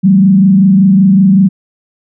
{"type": "tone with frequency modulation", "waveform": "sine", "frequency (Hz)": 192.3, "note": "G3", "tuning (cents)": -33, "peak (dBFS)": -3, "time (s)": [0.03, 1.49], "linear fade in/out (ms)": 20, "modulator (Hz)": 25.3, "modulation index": 0.67, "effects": []}